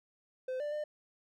triangle tone with pitch steps, 514 / 590 / 601 Hz, C5 / D5 / D5, -31 / +8 / +40 cents, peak -32 dBFS, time 0.48-0.84 s, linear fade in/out 5 ms, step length 120 ms, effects none

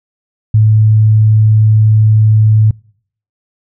sine tone, 108.4 Hz, A2, 25 cents flat, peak -4 dBFS, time 0.54-2.71 s, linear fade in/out 5 ms, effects noise-tail reverb RT60 0.6 s tail -26 dB re dry

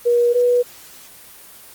sine tone pair in turn, 479 / 488.5 Hz, A#4 / B4, +47 / -19 cents, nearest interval unison, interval 34 cents, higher second, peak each -12 dBFS, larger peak neither, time 0.05-0.34 / 0.34-0.63 s, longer neither, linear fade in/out 20 ms, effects white hiss -42 dBFS RMS until 1.74 s + Opus 24 kbps

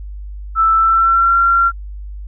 sine tone with pitch glide, 1323 to 1372.8 Hz, E6 to F6, +6 to -30 cents, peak -9 dBFS, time 0.55-1.72 s, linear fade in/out 50 ms, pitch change +64 cents, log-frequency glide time 0.75-1.37 s, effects added 50 Hz sine -26 dBFS peak until 2.27 s

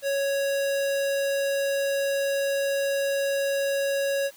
square tone, 554.4 Hz, C#5, in tune, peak -24 dBFS, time 0.02-4.31 s, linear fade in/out 50 ms, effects white hiss -52 dBFS RMS until 4.36 s

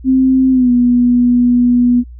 sine tone with pitch glide, 261.6 to 244.1 Hz, C4 to B3, 0 to -20 cents, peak -7 dBFS, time 0.04-2.04 s, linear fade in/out 50 ms, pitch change -120 cents, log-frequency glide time 0.51-0.71 s, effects added 60 Hz sine -30 dBFS peak until 2.19 s

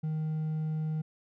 triangle tone with hard clipping, 156.1 Hz, D#3, 6 cents sharp, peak -30 dBFS, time 0.03-1.02 s, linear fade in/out 10 ms, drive 5 dB, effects none

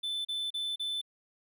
triangle tone bursts, 3520 Hz, A7, in tune, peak -30 dBFS, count 4, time 0.03-1.015 s, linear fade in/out 10 ms, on 220 ms, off 35 ms, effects none

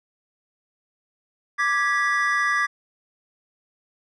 triangle chord, G# diminished, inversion second, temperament equal with one note detuned, 1174.7 / 1661.2 / 1954 Hz, D6 / G#6 / B6, 0 / 0 / -19 cents, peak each -22 dBFS, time 1.58-2.67 s, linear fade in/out 20 ms, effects resampled to 22050 Hz

